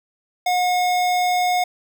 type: tone with notch filter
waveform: square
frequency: 723 Hz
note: F#5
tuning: 40 cents flat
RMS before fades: -19 dBFS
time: 0.46-1.64 s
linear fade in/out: 5 ms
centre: 11000 Hz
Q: 1.5
effects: none